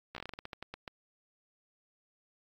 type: slowing click train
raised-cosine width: 0.3 ms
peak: -25 dBFS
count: 14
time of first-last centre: 0.15-0.878 s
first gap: 14 ms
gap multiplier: 1.21
effects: AAC 64 kbps